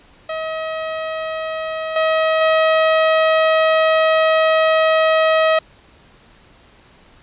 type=tone with level steps; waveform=sawtooth; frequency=637 Hz; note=D#5; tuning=41 cents sharp; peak=-18 / -10 / -8 dBFS; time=0.29-5.59 s; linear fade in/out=5 ms; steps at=1.96 / 2.41 s; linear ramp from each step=2 ms; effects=pink hiss -49 dBFS RMS until 7.22 s + resampled to 8000 Hz